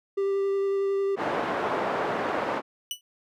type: tone with vibrato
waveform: triangle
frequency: 394 Hz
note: G4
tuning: 9 cents sharp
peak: -21 dBFS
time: 0.17-1.16 s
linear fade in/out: 10 ms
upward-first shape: sine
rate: 11 Hz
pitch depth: 9 cents each way
type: band-pass noise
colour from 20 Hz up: pink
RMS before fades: -28 dBFS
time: 1.16-2.62 s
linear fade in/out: 50 ms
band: 410 to 1200 Hz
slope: 12 dB/octave
type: tone with exponential decay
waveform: sawtooth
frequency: 2960 Hz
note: F#7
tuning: in tune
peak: -22 dBFS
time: 2.91-3.01 s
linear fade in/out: 1 ms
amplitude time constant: 21 ms
effects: none